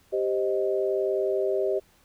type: chord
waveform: sine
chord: C minor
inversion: second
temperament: equal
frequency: 392 / 523.3 / 622.3 Hz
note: G4 / C5 / Eb5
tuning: 0 / 0 / 0 cents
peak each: -25 / -30 / -28 dBFS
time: 0.12-1.8 s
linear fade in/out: 20 ms
effects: pink hiss -61 dBFS RMS until 2.04 s